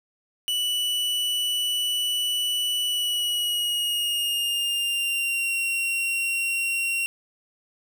45% pulse tone with pitch glide, 2960 to 2746 Hz, F#7 to F7, 0 to -30 cents, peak -23 dBFS, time 0.48-7.06 s, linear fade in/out 0 ms, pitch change -130 cents, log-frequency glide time 2.83-5.55 s, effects none

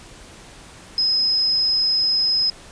sine tone, 5090 Hz, D#8, 39 cents sharp, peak -16 dBFS, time 0.98-2.5 s, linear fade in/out 2 ms, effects pink hiss -43 dBFS RMS until 2.71 s + resampled to 22050 Hz

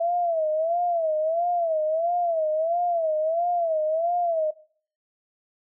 sine tone with vibrato, 660 Hz, E5, 2 cents sharp, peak -21 dBFS, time 0-4.51 s, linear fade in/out 10 ms, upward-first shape sine, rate 1.5 Hz, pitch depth 120 cents each way, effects noise-tail reverb RT60 0.5 s tail -19 dB re dry

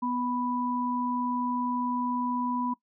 sine tone pair together, 246.9 / 987.8 Hz, B3 / B5, 0 / 0 cents, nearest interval 2 octaves, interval 2400 cents, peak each -29 / -30 dBFS, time 0.02-2.74 s, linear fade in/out 10 ms, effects noise-tail reverb RT60 0.1 s tail -19 dB re dry

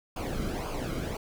brown noise with flanger, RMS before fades -33 dBFS, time 0.16-1.17 s, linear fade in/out 5 ms, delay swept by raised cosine 0.52 to 1.15 ms, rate 1.9 Hz, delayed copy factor -0.7, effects none

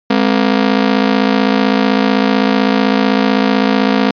sawtooth ring-modulated tone, 234.5 Hz, A#3, 11 cents sharp, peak -3 dBFS, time 0.1-4.11 s, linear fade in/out 5 ms, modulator 27.9 Hz, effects resampled to 11025 Hz

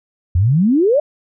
sine exponential sweep, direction up, 80.9 to 622 Hz, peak -10 dBFS, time 0.35-1 s, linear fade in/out 5 ms, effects none

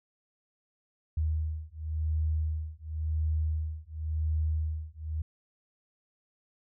sine beating tone pair, 77.78 / 78.71 Hz, D#2 / D#2, 0 / +21 cents, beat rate 0.93 Hz, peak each -31 dBFS, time 1.17-5.22 s, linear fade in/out 5 ms, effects none

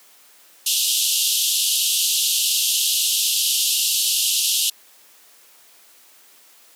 pink band-pass noise, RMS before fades -20 dBFS, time 0.66-4.7 s, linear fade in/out 5 ms, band 2800 to 14000 Hz, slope 96 dB/octave, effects white hiss -51 dBFS RMS until 6.75 s + high-pass 300 Hz 12 dB/octave

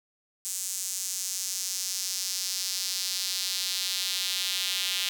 square tone with high-pass filter sweep, 93.6 Hz, F#2, 20 cents sharp, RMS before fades -31 dBFS, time 0.45-5.09 s, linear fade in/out 0 ms, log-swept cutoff 7300 to 3300 Hz, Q 2.1, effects none

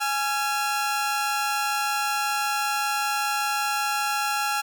sawtooth tone pair together, 833 / 1366.6 Hz, G#5 / F6, +5 / -38 cents, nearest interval major sixth, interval 857 cents, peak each -22 / -23 dBFS, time 0-4.62 s, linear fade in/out 20 ms, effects none

